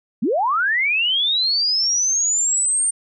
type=linear sweep; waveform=sine; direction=up; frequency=180 to 8870 Hz; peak=-16 dBFS; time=0.22-2.91 s; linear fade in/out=10 ms; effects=none